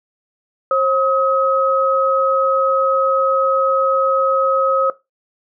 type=tone pair together; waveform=sine; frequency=536 / 1272 Hz; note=C5 / D#6; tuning=+42 / +38 cents; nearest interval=octave + minor third; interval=1496 cents; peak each=-15 dBFS; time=0.71-4.9 s; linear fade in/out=2 ms; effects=noise-tail reverb RT60 0.2 s tail -17 dB re dry